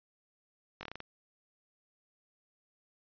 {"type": "slowing click train", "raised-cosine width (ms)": 0.3, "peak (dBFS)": -25, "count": 7, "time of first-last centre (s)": [0.81, 1.004], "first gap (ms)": 20, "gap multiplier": 1.19, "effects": ["resampled to 11025 Hz"]}